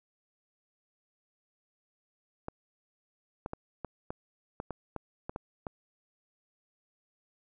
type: clicks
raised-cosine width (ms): 1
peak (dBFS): -22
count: 11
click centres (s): 2.484 / 3.461 / 3.534 / 3.847 / 4.105 / 4.601 / 4.707 / 4.963 / 5.295 / 5.361 / 5.668
effects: none